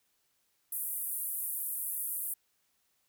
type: band-pass noise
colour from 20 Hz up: pink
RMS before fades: -36 dBFS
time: 0.72-2.34 s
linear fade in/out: 5 ms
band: 9900 to 16000 Hz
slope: 48 dB/octave
effects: white hiss -75 dBFS RMS until 3.08 s